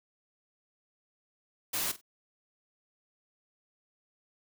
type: noise with echo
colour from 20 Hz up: white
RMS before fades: -32 dBFS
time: 1.73-1.92 s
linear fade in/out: 10 ms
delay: 47 ms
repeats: 2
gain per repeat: -15 dB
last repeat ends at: 2.014 s
effects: none